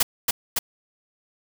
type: noise with echo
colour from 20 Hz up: white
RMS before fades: -19 dBFS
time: 0-0.03 s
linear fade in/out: 5 ms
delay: 280 ms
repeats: 2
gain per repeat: -2 dB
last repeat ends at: 0.59 s
effects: none